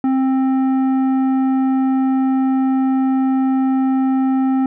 triangle tone with tanh clipping, 264 Hz, C4, 16 cents sharp, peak -15 dBFS, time 0.04-4.66 s, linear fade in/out 2 ms, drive 14 dB, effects none

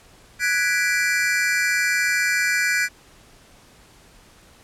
square chord, G# half-diminished seventh, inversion third, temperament equal, 1480 / 1661.2 / 1975.5 / 2349 Hz, F#6 / G#6 / B6 / D7, 0 / 0 / 0 / 0 cents, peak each -25 dBFS, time 0.39-2.89 s, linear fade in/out 50 ms, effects pink hiss -51 dBFS RMS until 4.63 s + low-pass 11000 Hz 12 dB/octave

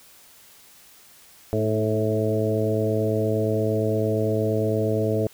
harmonic tone with a mistuned harmonic, 108.7 Hz, A2, 21 cents flat, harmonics 1 / 2 / 3 / 4 / 5 / 6, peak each -25 / -29 / -29 / -25 / -29 / -29 dBFS, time 1.53-5.27 s, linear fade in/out 0 ms, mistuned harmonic 3, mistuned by -30 cents, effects white hiss -51 dBFS RMS until 5.33 s

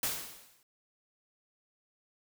white noise with exponential decay, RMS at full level -30 dBFS, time 0.03-0.63 s, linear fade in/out 2 ms, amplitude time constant 130 ms, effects none

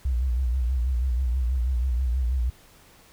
sine tone with vibrato, 62.5 Hz, B1, 21 cents sharp, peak -21 dBFS, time 0.05-2.5 s, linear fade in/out 5 ms, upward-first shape sine, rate 6.2 Hz, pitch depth 110 cents each way, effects pink hiss -54 dBFS RMS until 3.12 s

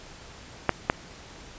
clicks, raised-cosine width 0.5 ms, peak -4 dBFS, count 2, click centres 0.693 / 0.899 s, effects pink hiss -46 dBFS RMS until 1.58 s + resampled to 16000 Hz

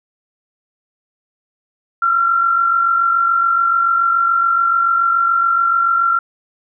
sine tone pair together, 1324 / 1371 Hz, E6 / F6, +7 / -32 cents, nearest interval minor second, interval 61 cents, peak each -22 / -12 dBFS, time 2.02-6.19 s, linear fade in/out 5 ms, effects none

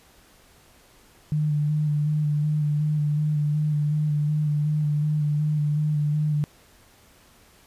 sine tone with vibrato, 150 Hz, D3, 37 cents sharp, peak -20 dBFS, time 1.32-6.44 s, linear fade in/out 0 ms, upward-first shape square, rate 2.7 Hz, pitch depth 20 cents each way, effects pink hiss -55 dBFS RMS until 7.66 s + resampled to 32000 Hz

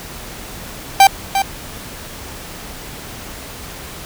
45% pulse tone with echo, 784 Hz, G5, in tune, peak -4 dBFS, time 1-1.07 s, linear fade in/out 2 ms, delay 350 ms, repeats 1, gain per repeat -9 dB, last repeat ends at 1.42 s, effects pink hiss -32 dBFS RMS until 4.05 s

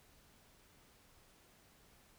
silence, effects pink hiss -66 dBFS RMS until 2.18 s

